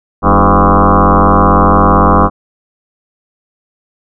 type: tone with frequency modulation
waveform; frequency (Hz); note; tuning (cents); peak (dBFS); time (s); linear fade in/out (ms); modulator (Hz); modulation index
sine; 510; C5; -44; -4; 0.22-2.3; 50; 97.8; 7.6
effects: none